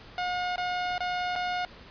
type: tone with dropouts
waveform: sawtooth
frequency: 720 Hz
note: F#5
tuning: 47 cents flat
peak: -24 dBFS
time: 0.18-1.65 s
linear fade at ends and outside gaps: 1 ms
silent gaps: 0.559-0.58 / 0.98-1.005 / 1.355-1.36 s
effects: pink hiss -49 dBFS RMS until 1.9 s + resampled to 11025 Hz